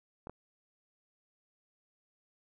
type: clicks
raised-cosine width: 1 ms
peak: -29 dBFS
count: 2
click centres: 0.271 / 0.296 s
effects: none